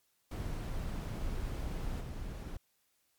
brown noise with level steps, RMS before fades -37 / -41 dBFS, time 0.31-2.57 s, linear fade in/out 5 ms, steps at 2 s, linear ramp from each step 10 ms, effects white hiss -75 dBFS RMS until 3.18 s + MP3 96 kbps

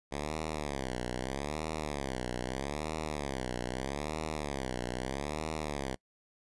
5% pulse tone with vibrato, 69.3 Hz, C#2, in tune, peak -23 dBFS, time 0.11-5.96 s, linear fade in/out 20 ms, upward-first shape sine, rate 0.79 Hz, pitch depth 220 cents each way, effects noise-tail reverb RT60 0.1 s tail -25 dB re dry + resampled to 24000 Hz

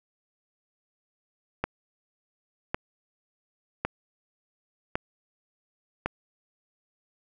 click train, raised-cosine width 0.5 ms, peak -11 dBFS, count 5, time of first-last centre 1.64-6.06 s, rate 0.905 Hz, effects none

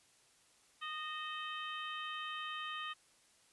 harmonic tone with a mistuned harmonic, 617 Hz, D#5, 15 cents flat, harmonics 2 / 3 / 4 / 5 / 6, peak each -43 / -47 / -49 / -46 / -53 dBFS, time 0.81-2.94 s, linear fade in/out 20 ms, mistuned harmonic 4, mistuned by +80 cents, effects white hiss -68 dBFS RMS until 3.52 s + resampled to 24000 Hz

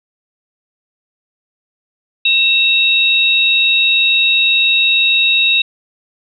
sine tone pair together, 2678 / 3787 Hz, E7 / A#7, +27 / +27 cents, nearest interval tritone, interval 600 cents, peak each -12 dBFS, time 2.25-5.62 s, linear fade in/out 5 ms, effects none

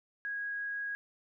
sine tone, 1649 Hz, G#6, 13 cents flat, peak -34 dBFS, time 0.25-0.95 s, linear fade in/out 0 ms, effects none

